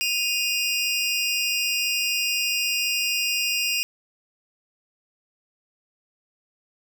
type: tone pair together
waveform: 25% pulse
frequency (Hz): 2493 / 2794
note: D#7 / F7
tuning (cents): +3 / 0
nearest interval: major second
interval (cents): 197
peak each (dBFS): -21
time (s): 0.01-3.83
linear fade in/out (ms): 0
effects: none